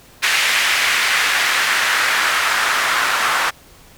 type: noise with band-pass filter sweep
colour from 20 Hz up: white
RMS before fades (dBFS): -17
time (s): 0.22-3.51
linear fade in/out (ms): 20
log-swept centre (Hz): 2100 to 1300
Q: 1.7
effects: pink hiss -46 dBFS RMS until 3.97 s